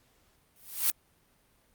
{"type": "noise with exponential growth", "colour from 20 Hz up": "blue", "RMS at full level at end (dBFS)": -22, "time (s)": [0.56, 0.9], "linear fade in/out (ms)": 0, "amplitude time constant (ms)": 72, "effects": ["pink hiss -67 dBFS RMS until 1.74 s", "Opus 48 kbps"]}